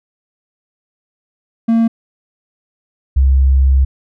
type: tone pair in turn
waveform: triangle / sine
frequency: 228.2 / 66.83 Hz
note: A#3 / C2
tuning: -37 / +37 cents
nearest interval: octave + major sixth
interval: 2126 cents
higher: first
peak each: -7 dBFS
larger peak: neither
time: 1.68-1.88 / 3.16-3.85 s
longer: second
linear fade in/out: 10 ms
effects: none